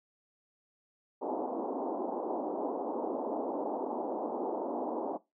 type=band-pass noise; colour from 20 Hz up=pink; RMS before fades=-35 dBFS; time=1.21-5.18 s; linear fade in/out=20 ms; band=250 to 930 Hz; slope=48 dB/octave; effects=noise-tail reverb RT60 0.2 s tail -19 dB re dry